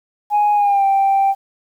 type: tone with pitch glide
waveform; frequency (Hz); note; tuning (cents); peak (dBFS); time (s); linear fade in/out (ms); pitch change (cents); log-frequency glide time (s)
sine; 831 to 784.4; G#5 to G5; +1 to +1; -10; 0.3-1.35; 50; -100; 0.54-0.85
effects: tanh soft clip ceiling -9 dBFS + 8-bit